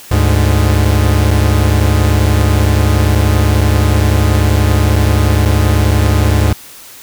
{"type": "tone pair together", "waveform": "45% pulse", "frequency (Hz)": [73.42, 103.83], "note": ["D2", "G#2"], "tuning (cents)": [0, 0], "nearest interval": "tritone", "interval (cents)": 600, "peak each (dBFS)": -11, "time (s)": [0.11, 6.53], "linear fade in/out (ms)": 5, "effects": ["white hiss -35 dBFS RMS until 7.02 s"]}